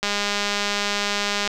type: click train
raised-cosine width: 0.2 ms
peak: -6 dBFS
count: 296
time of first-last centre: 0.03-1.476 s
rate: 204 Hz
effects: none